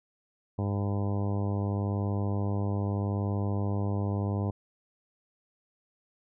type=harmonic tone; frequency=100.8 Hz; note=G2; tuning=49 cents sharp; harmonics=1 / 2 / 3 / 4 / 5 / 6 / 7 / 8 / 9 / 10; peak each=-28 / -34 / -38 / -40 / -42 / -44 / -45 / -46 / -47 / -48 dBFS; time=0.58-4.51 s; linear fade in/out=10 ms; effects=none